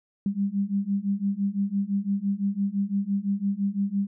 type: beating tone pair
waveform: sine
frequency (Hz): 196 / 201.9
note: G3 / G#3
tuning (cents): 0 / -49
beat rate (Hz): 5.9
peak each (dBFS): -27 / -26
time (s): 0.26-4.07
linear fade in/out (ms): 2
effects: none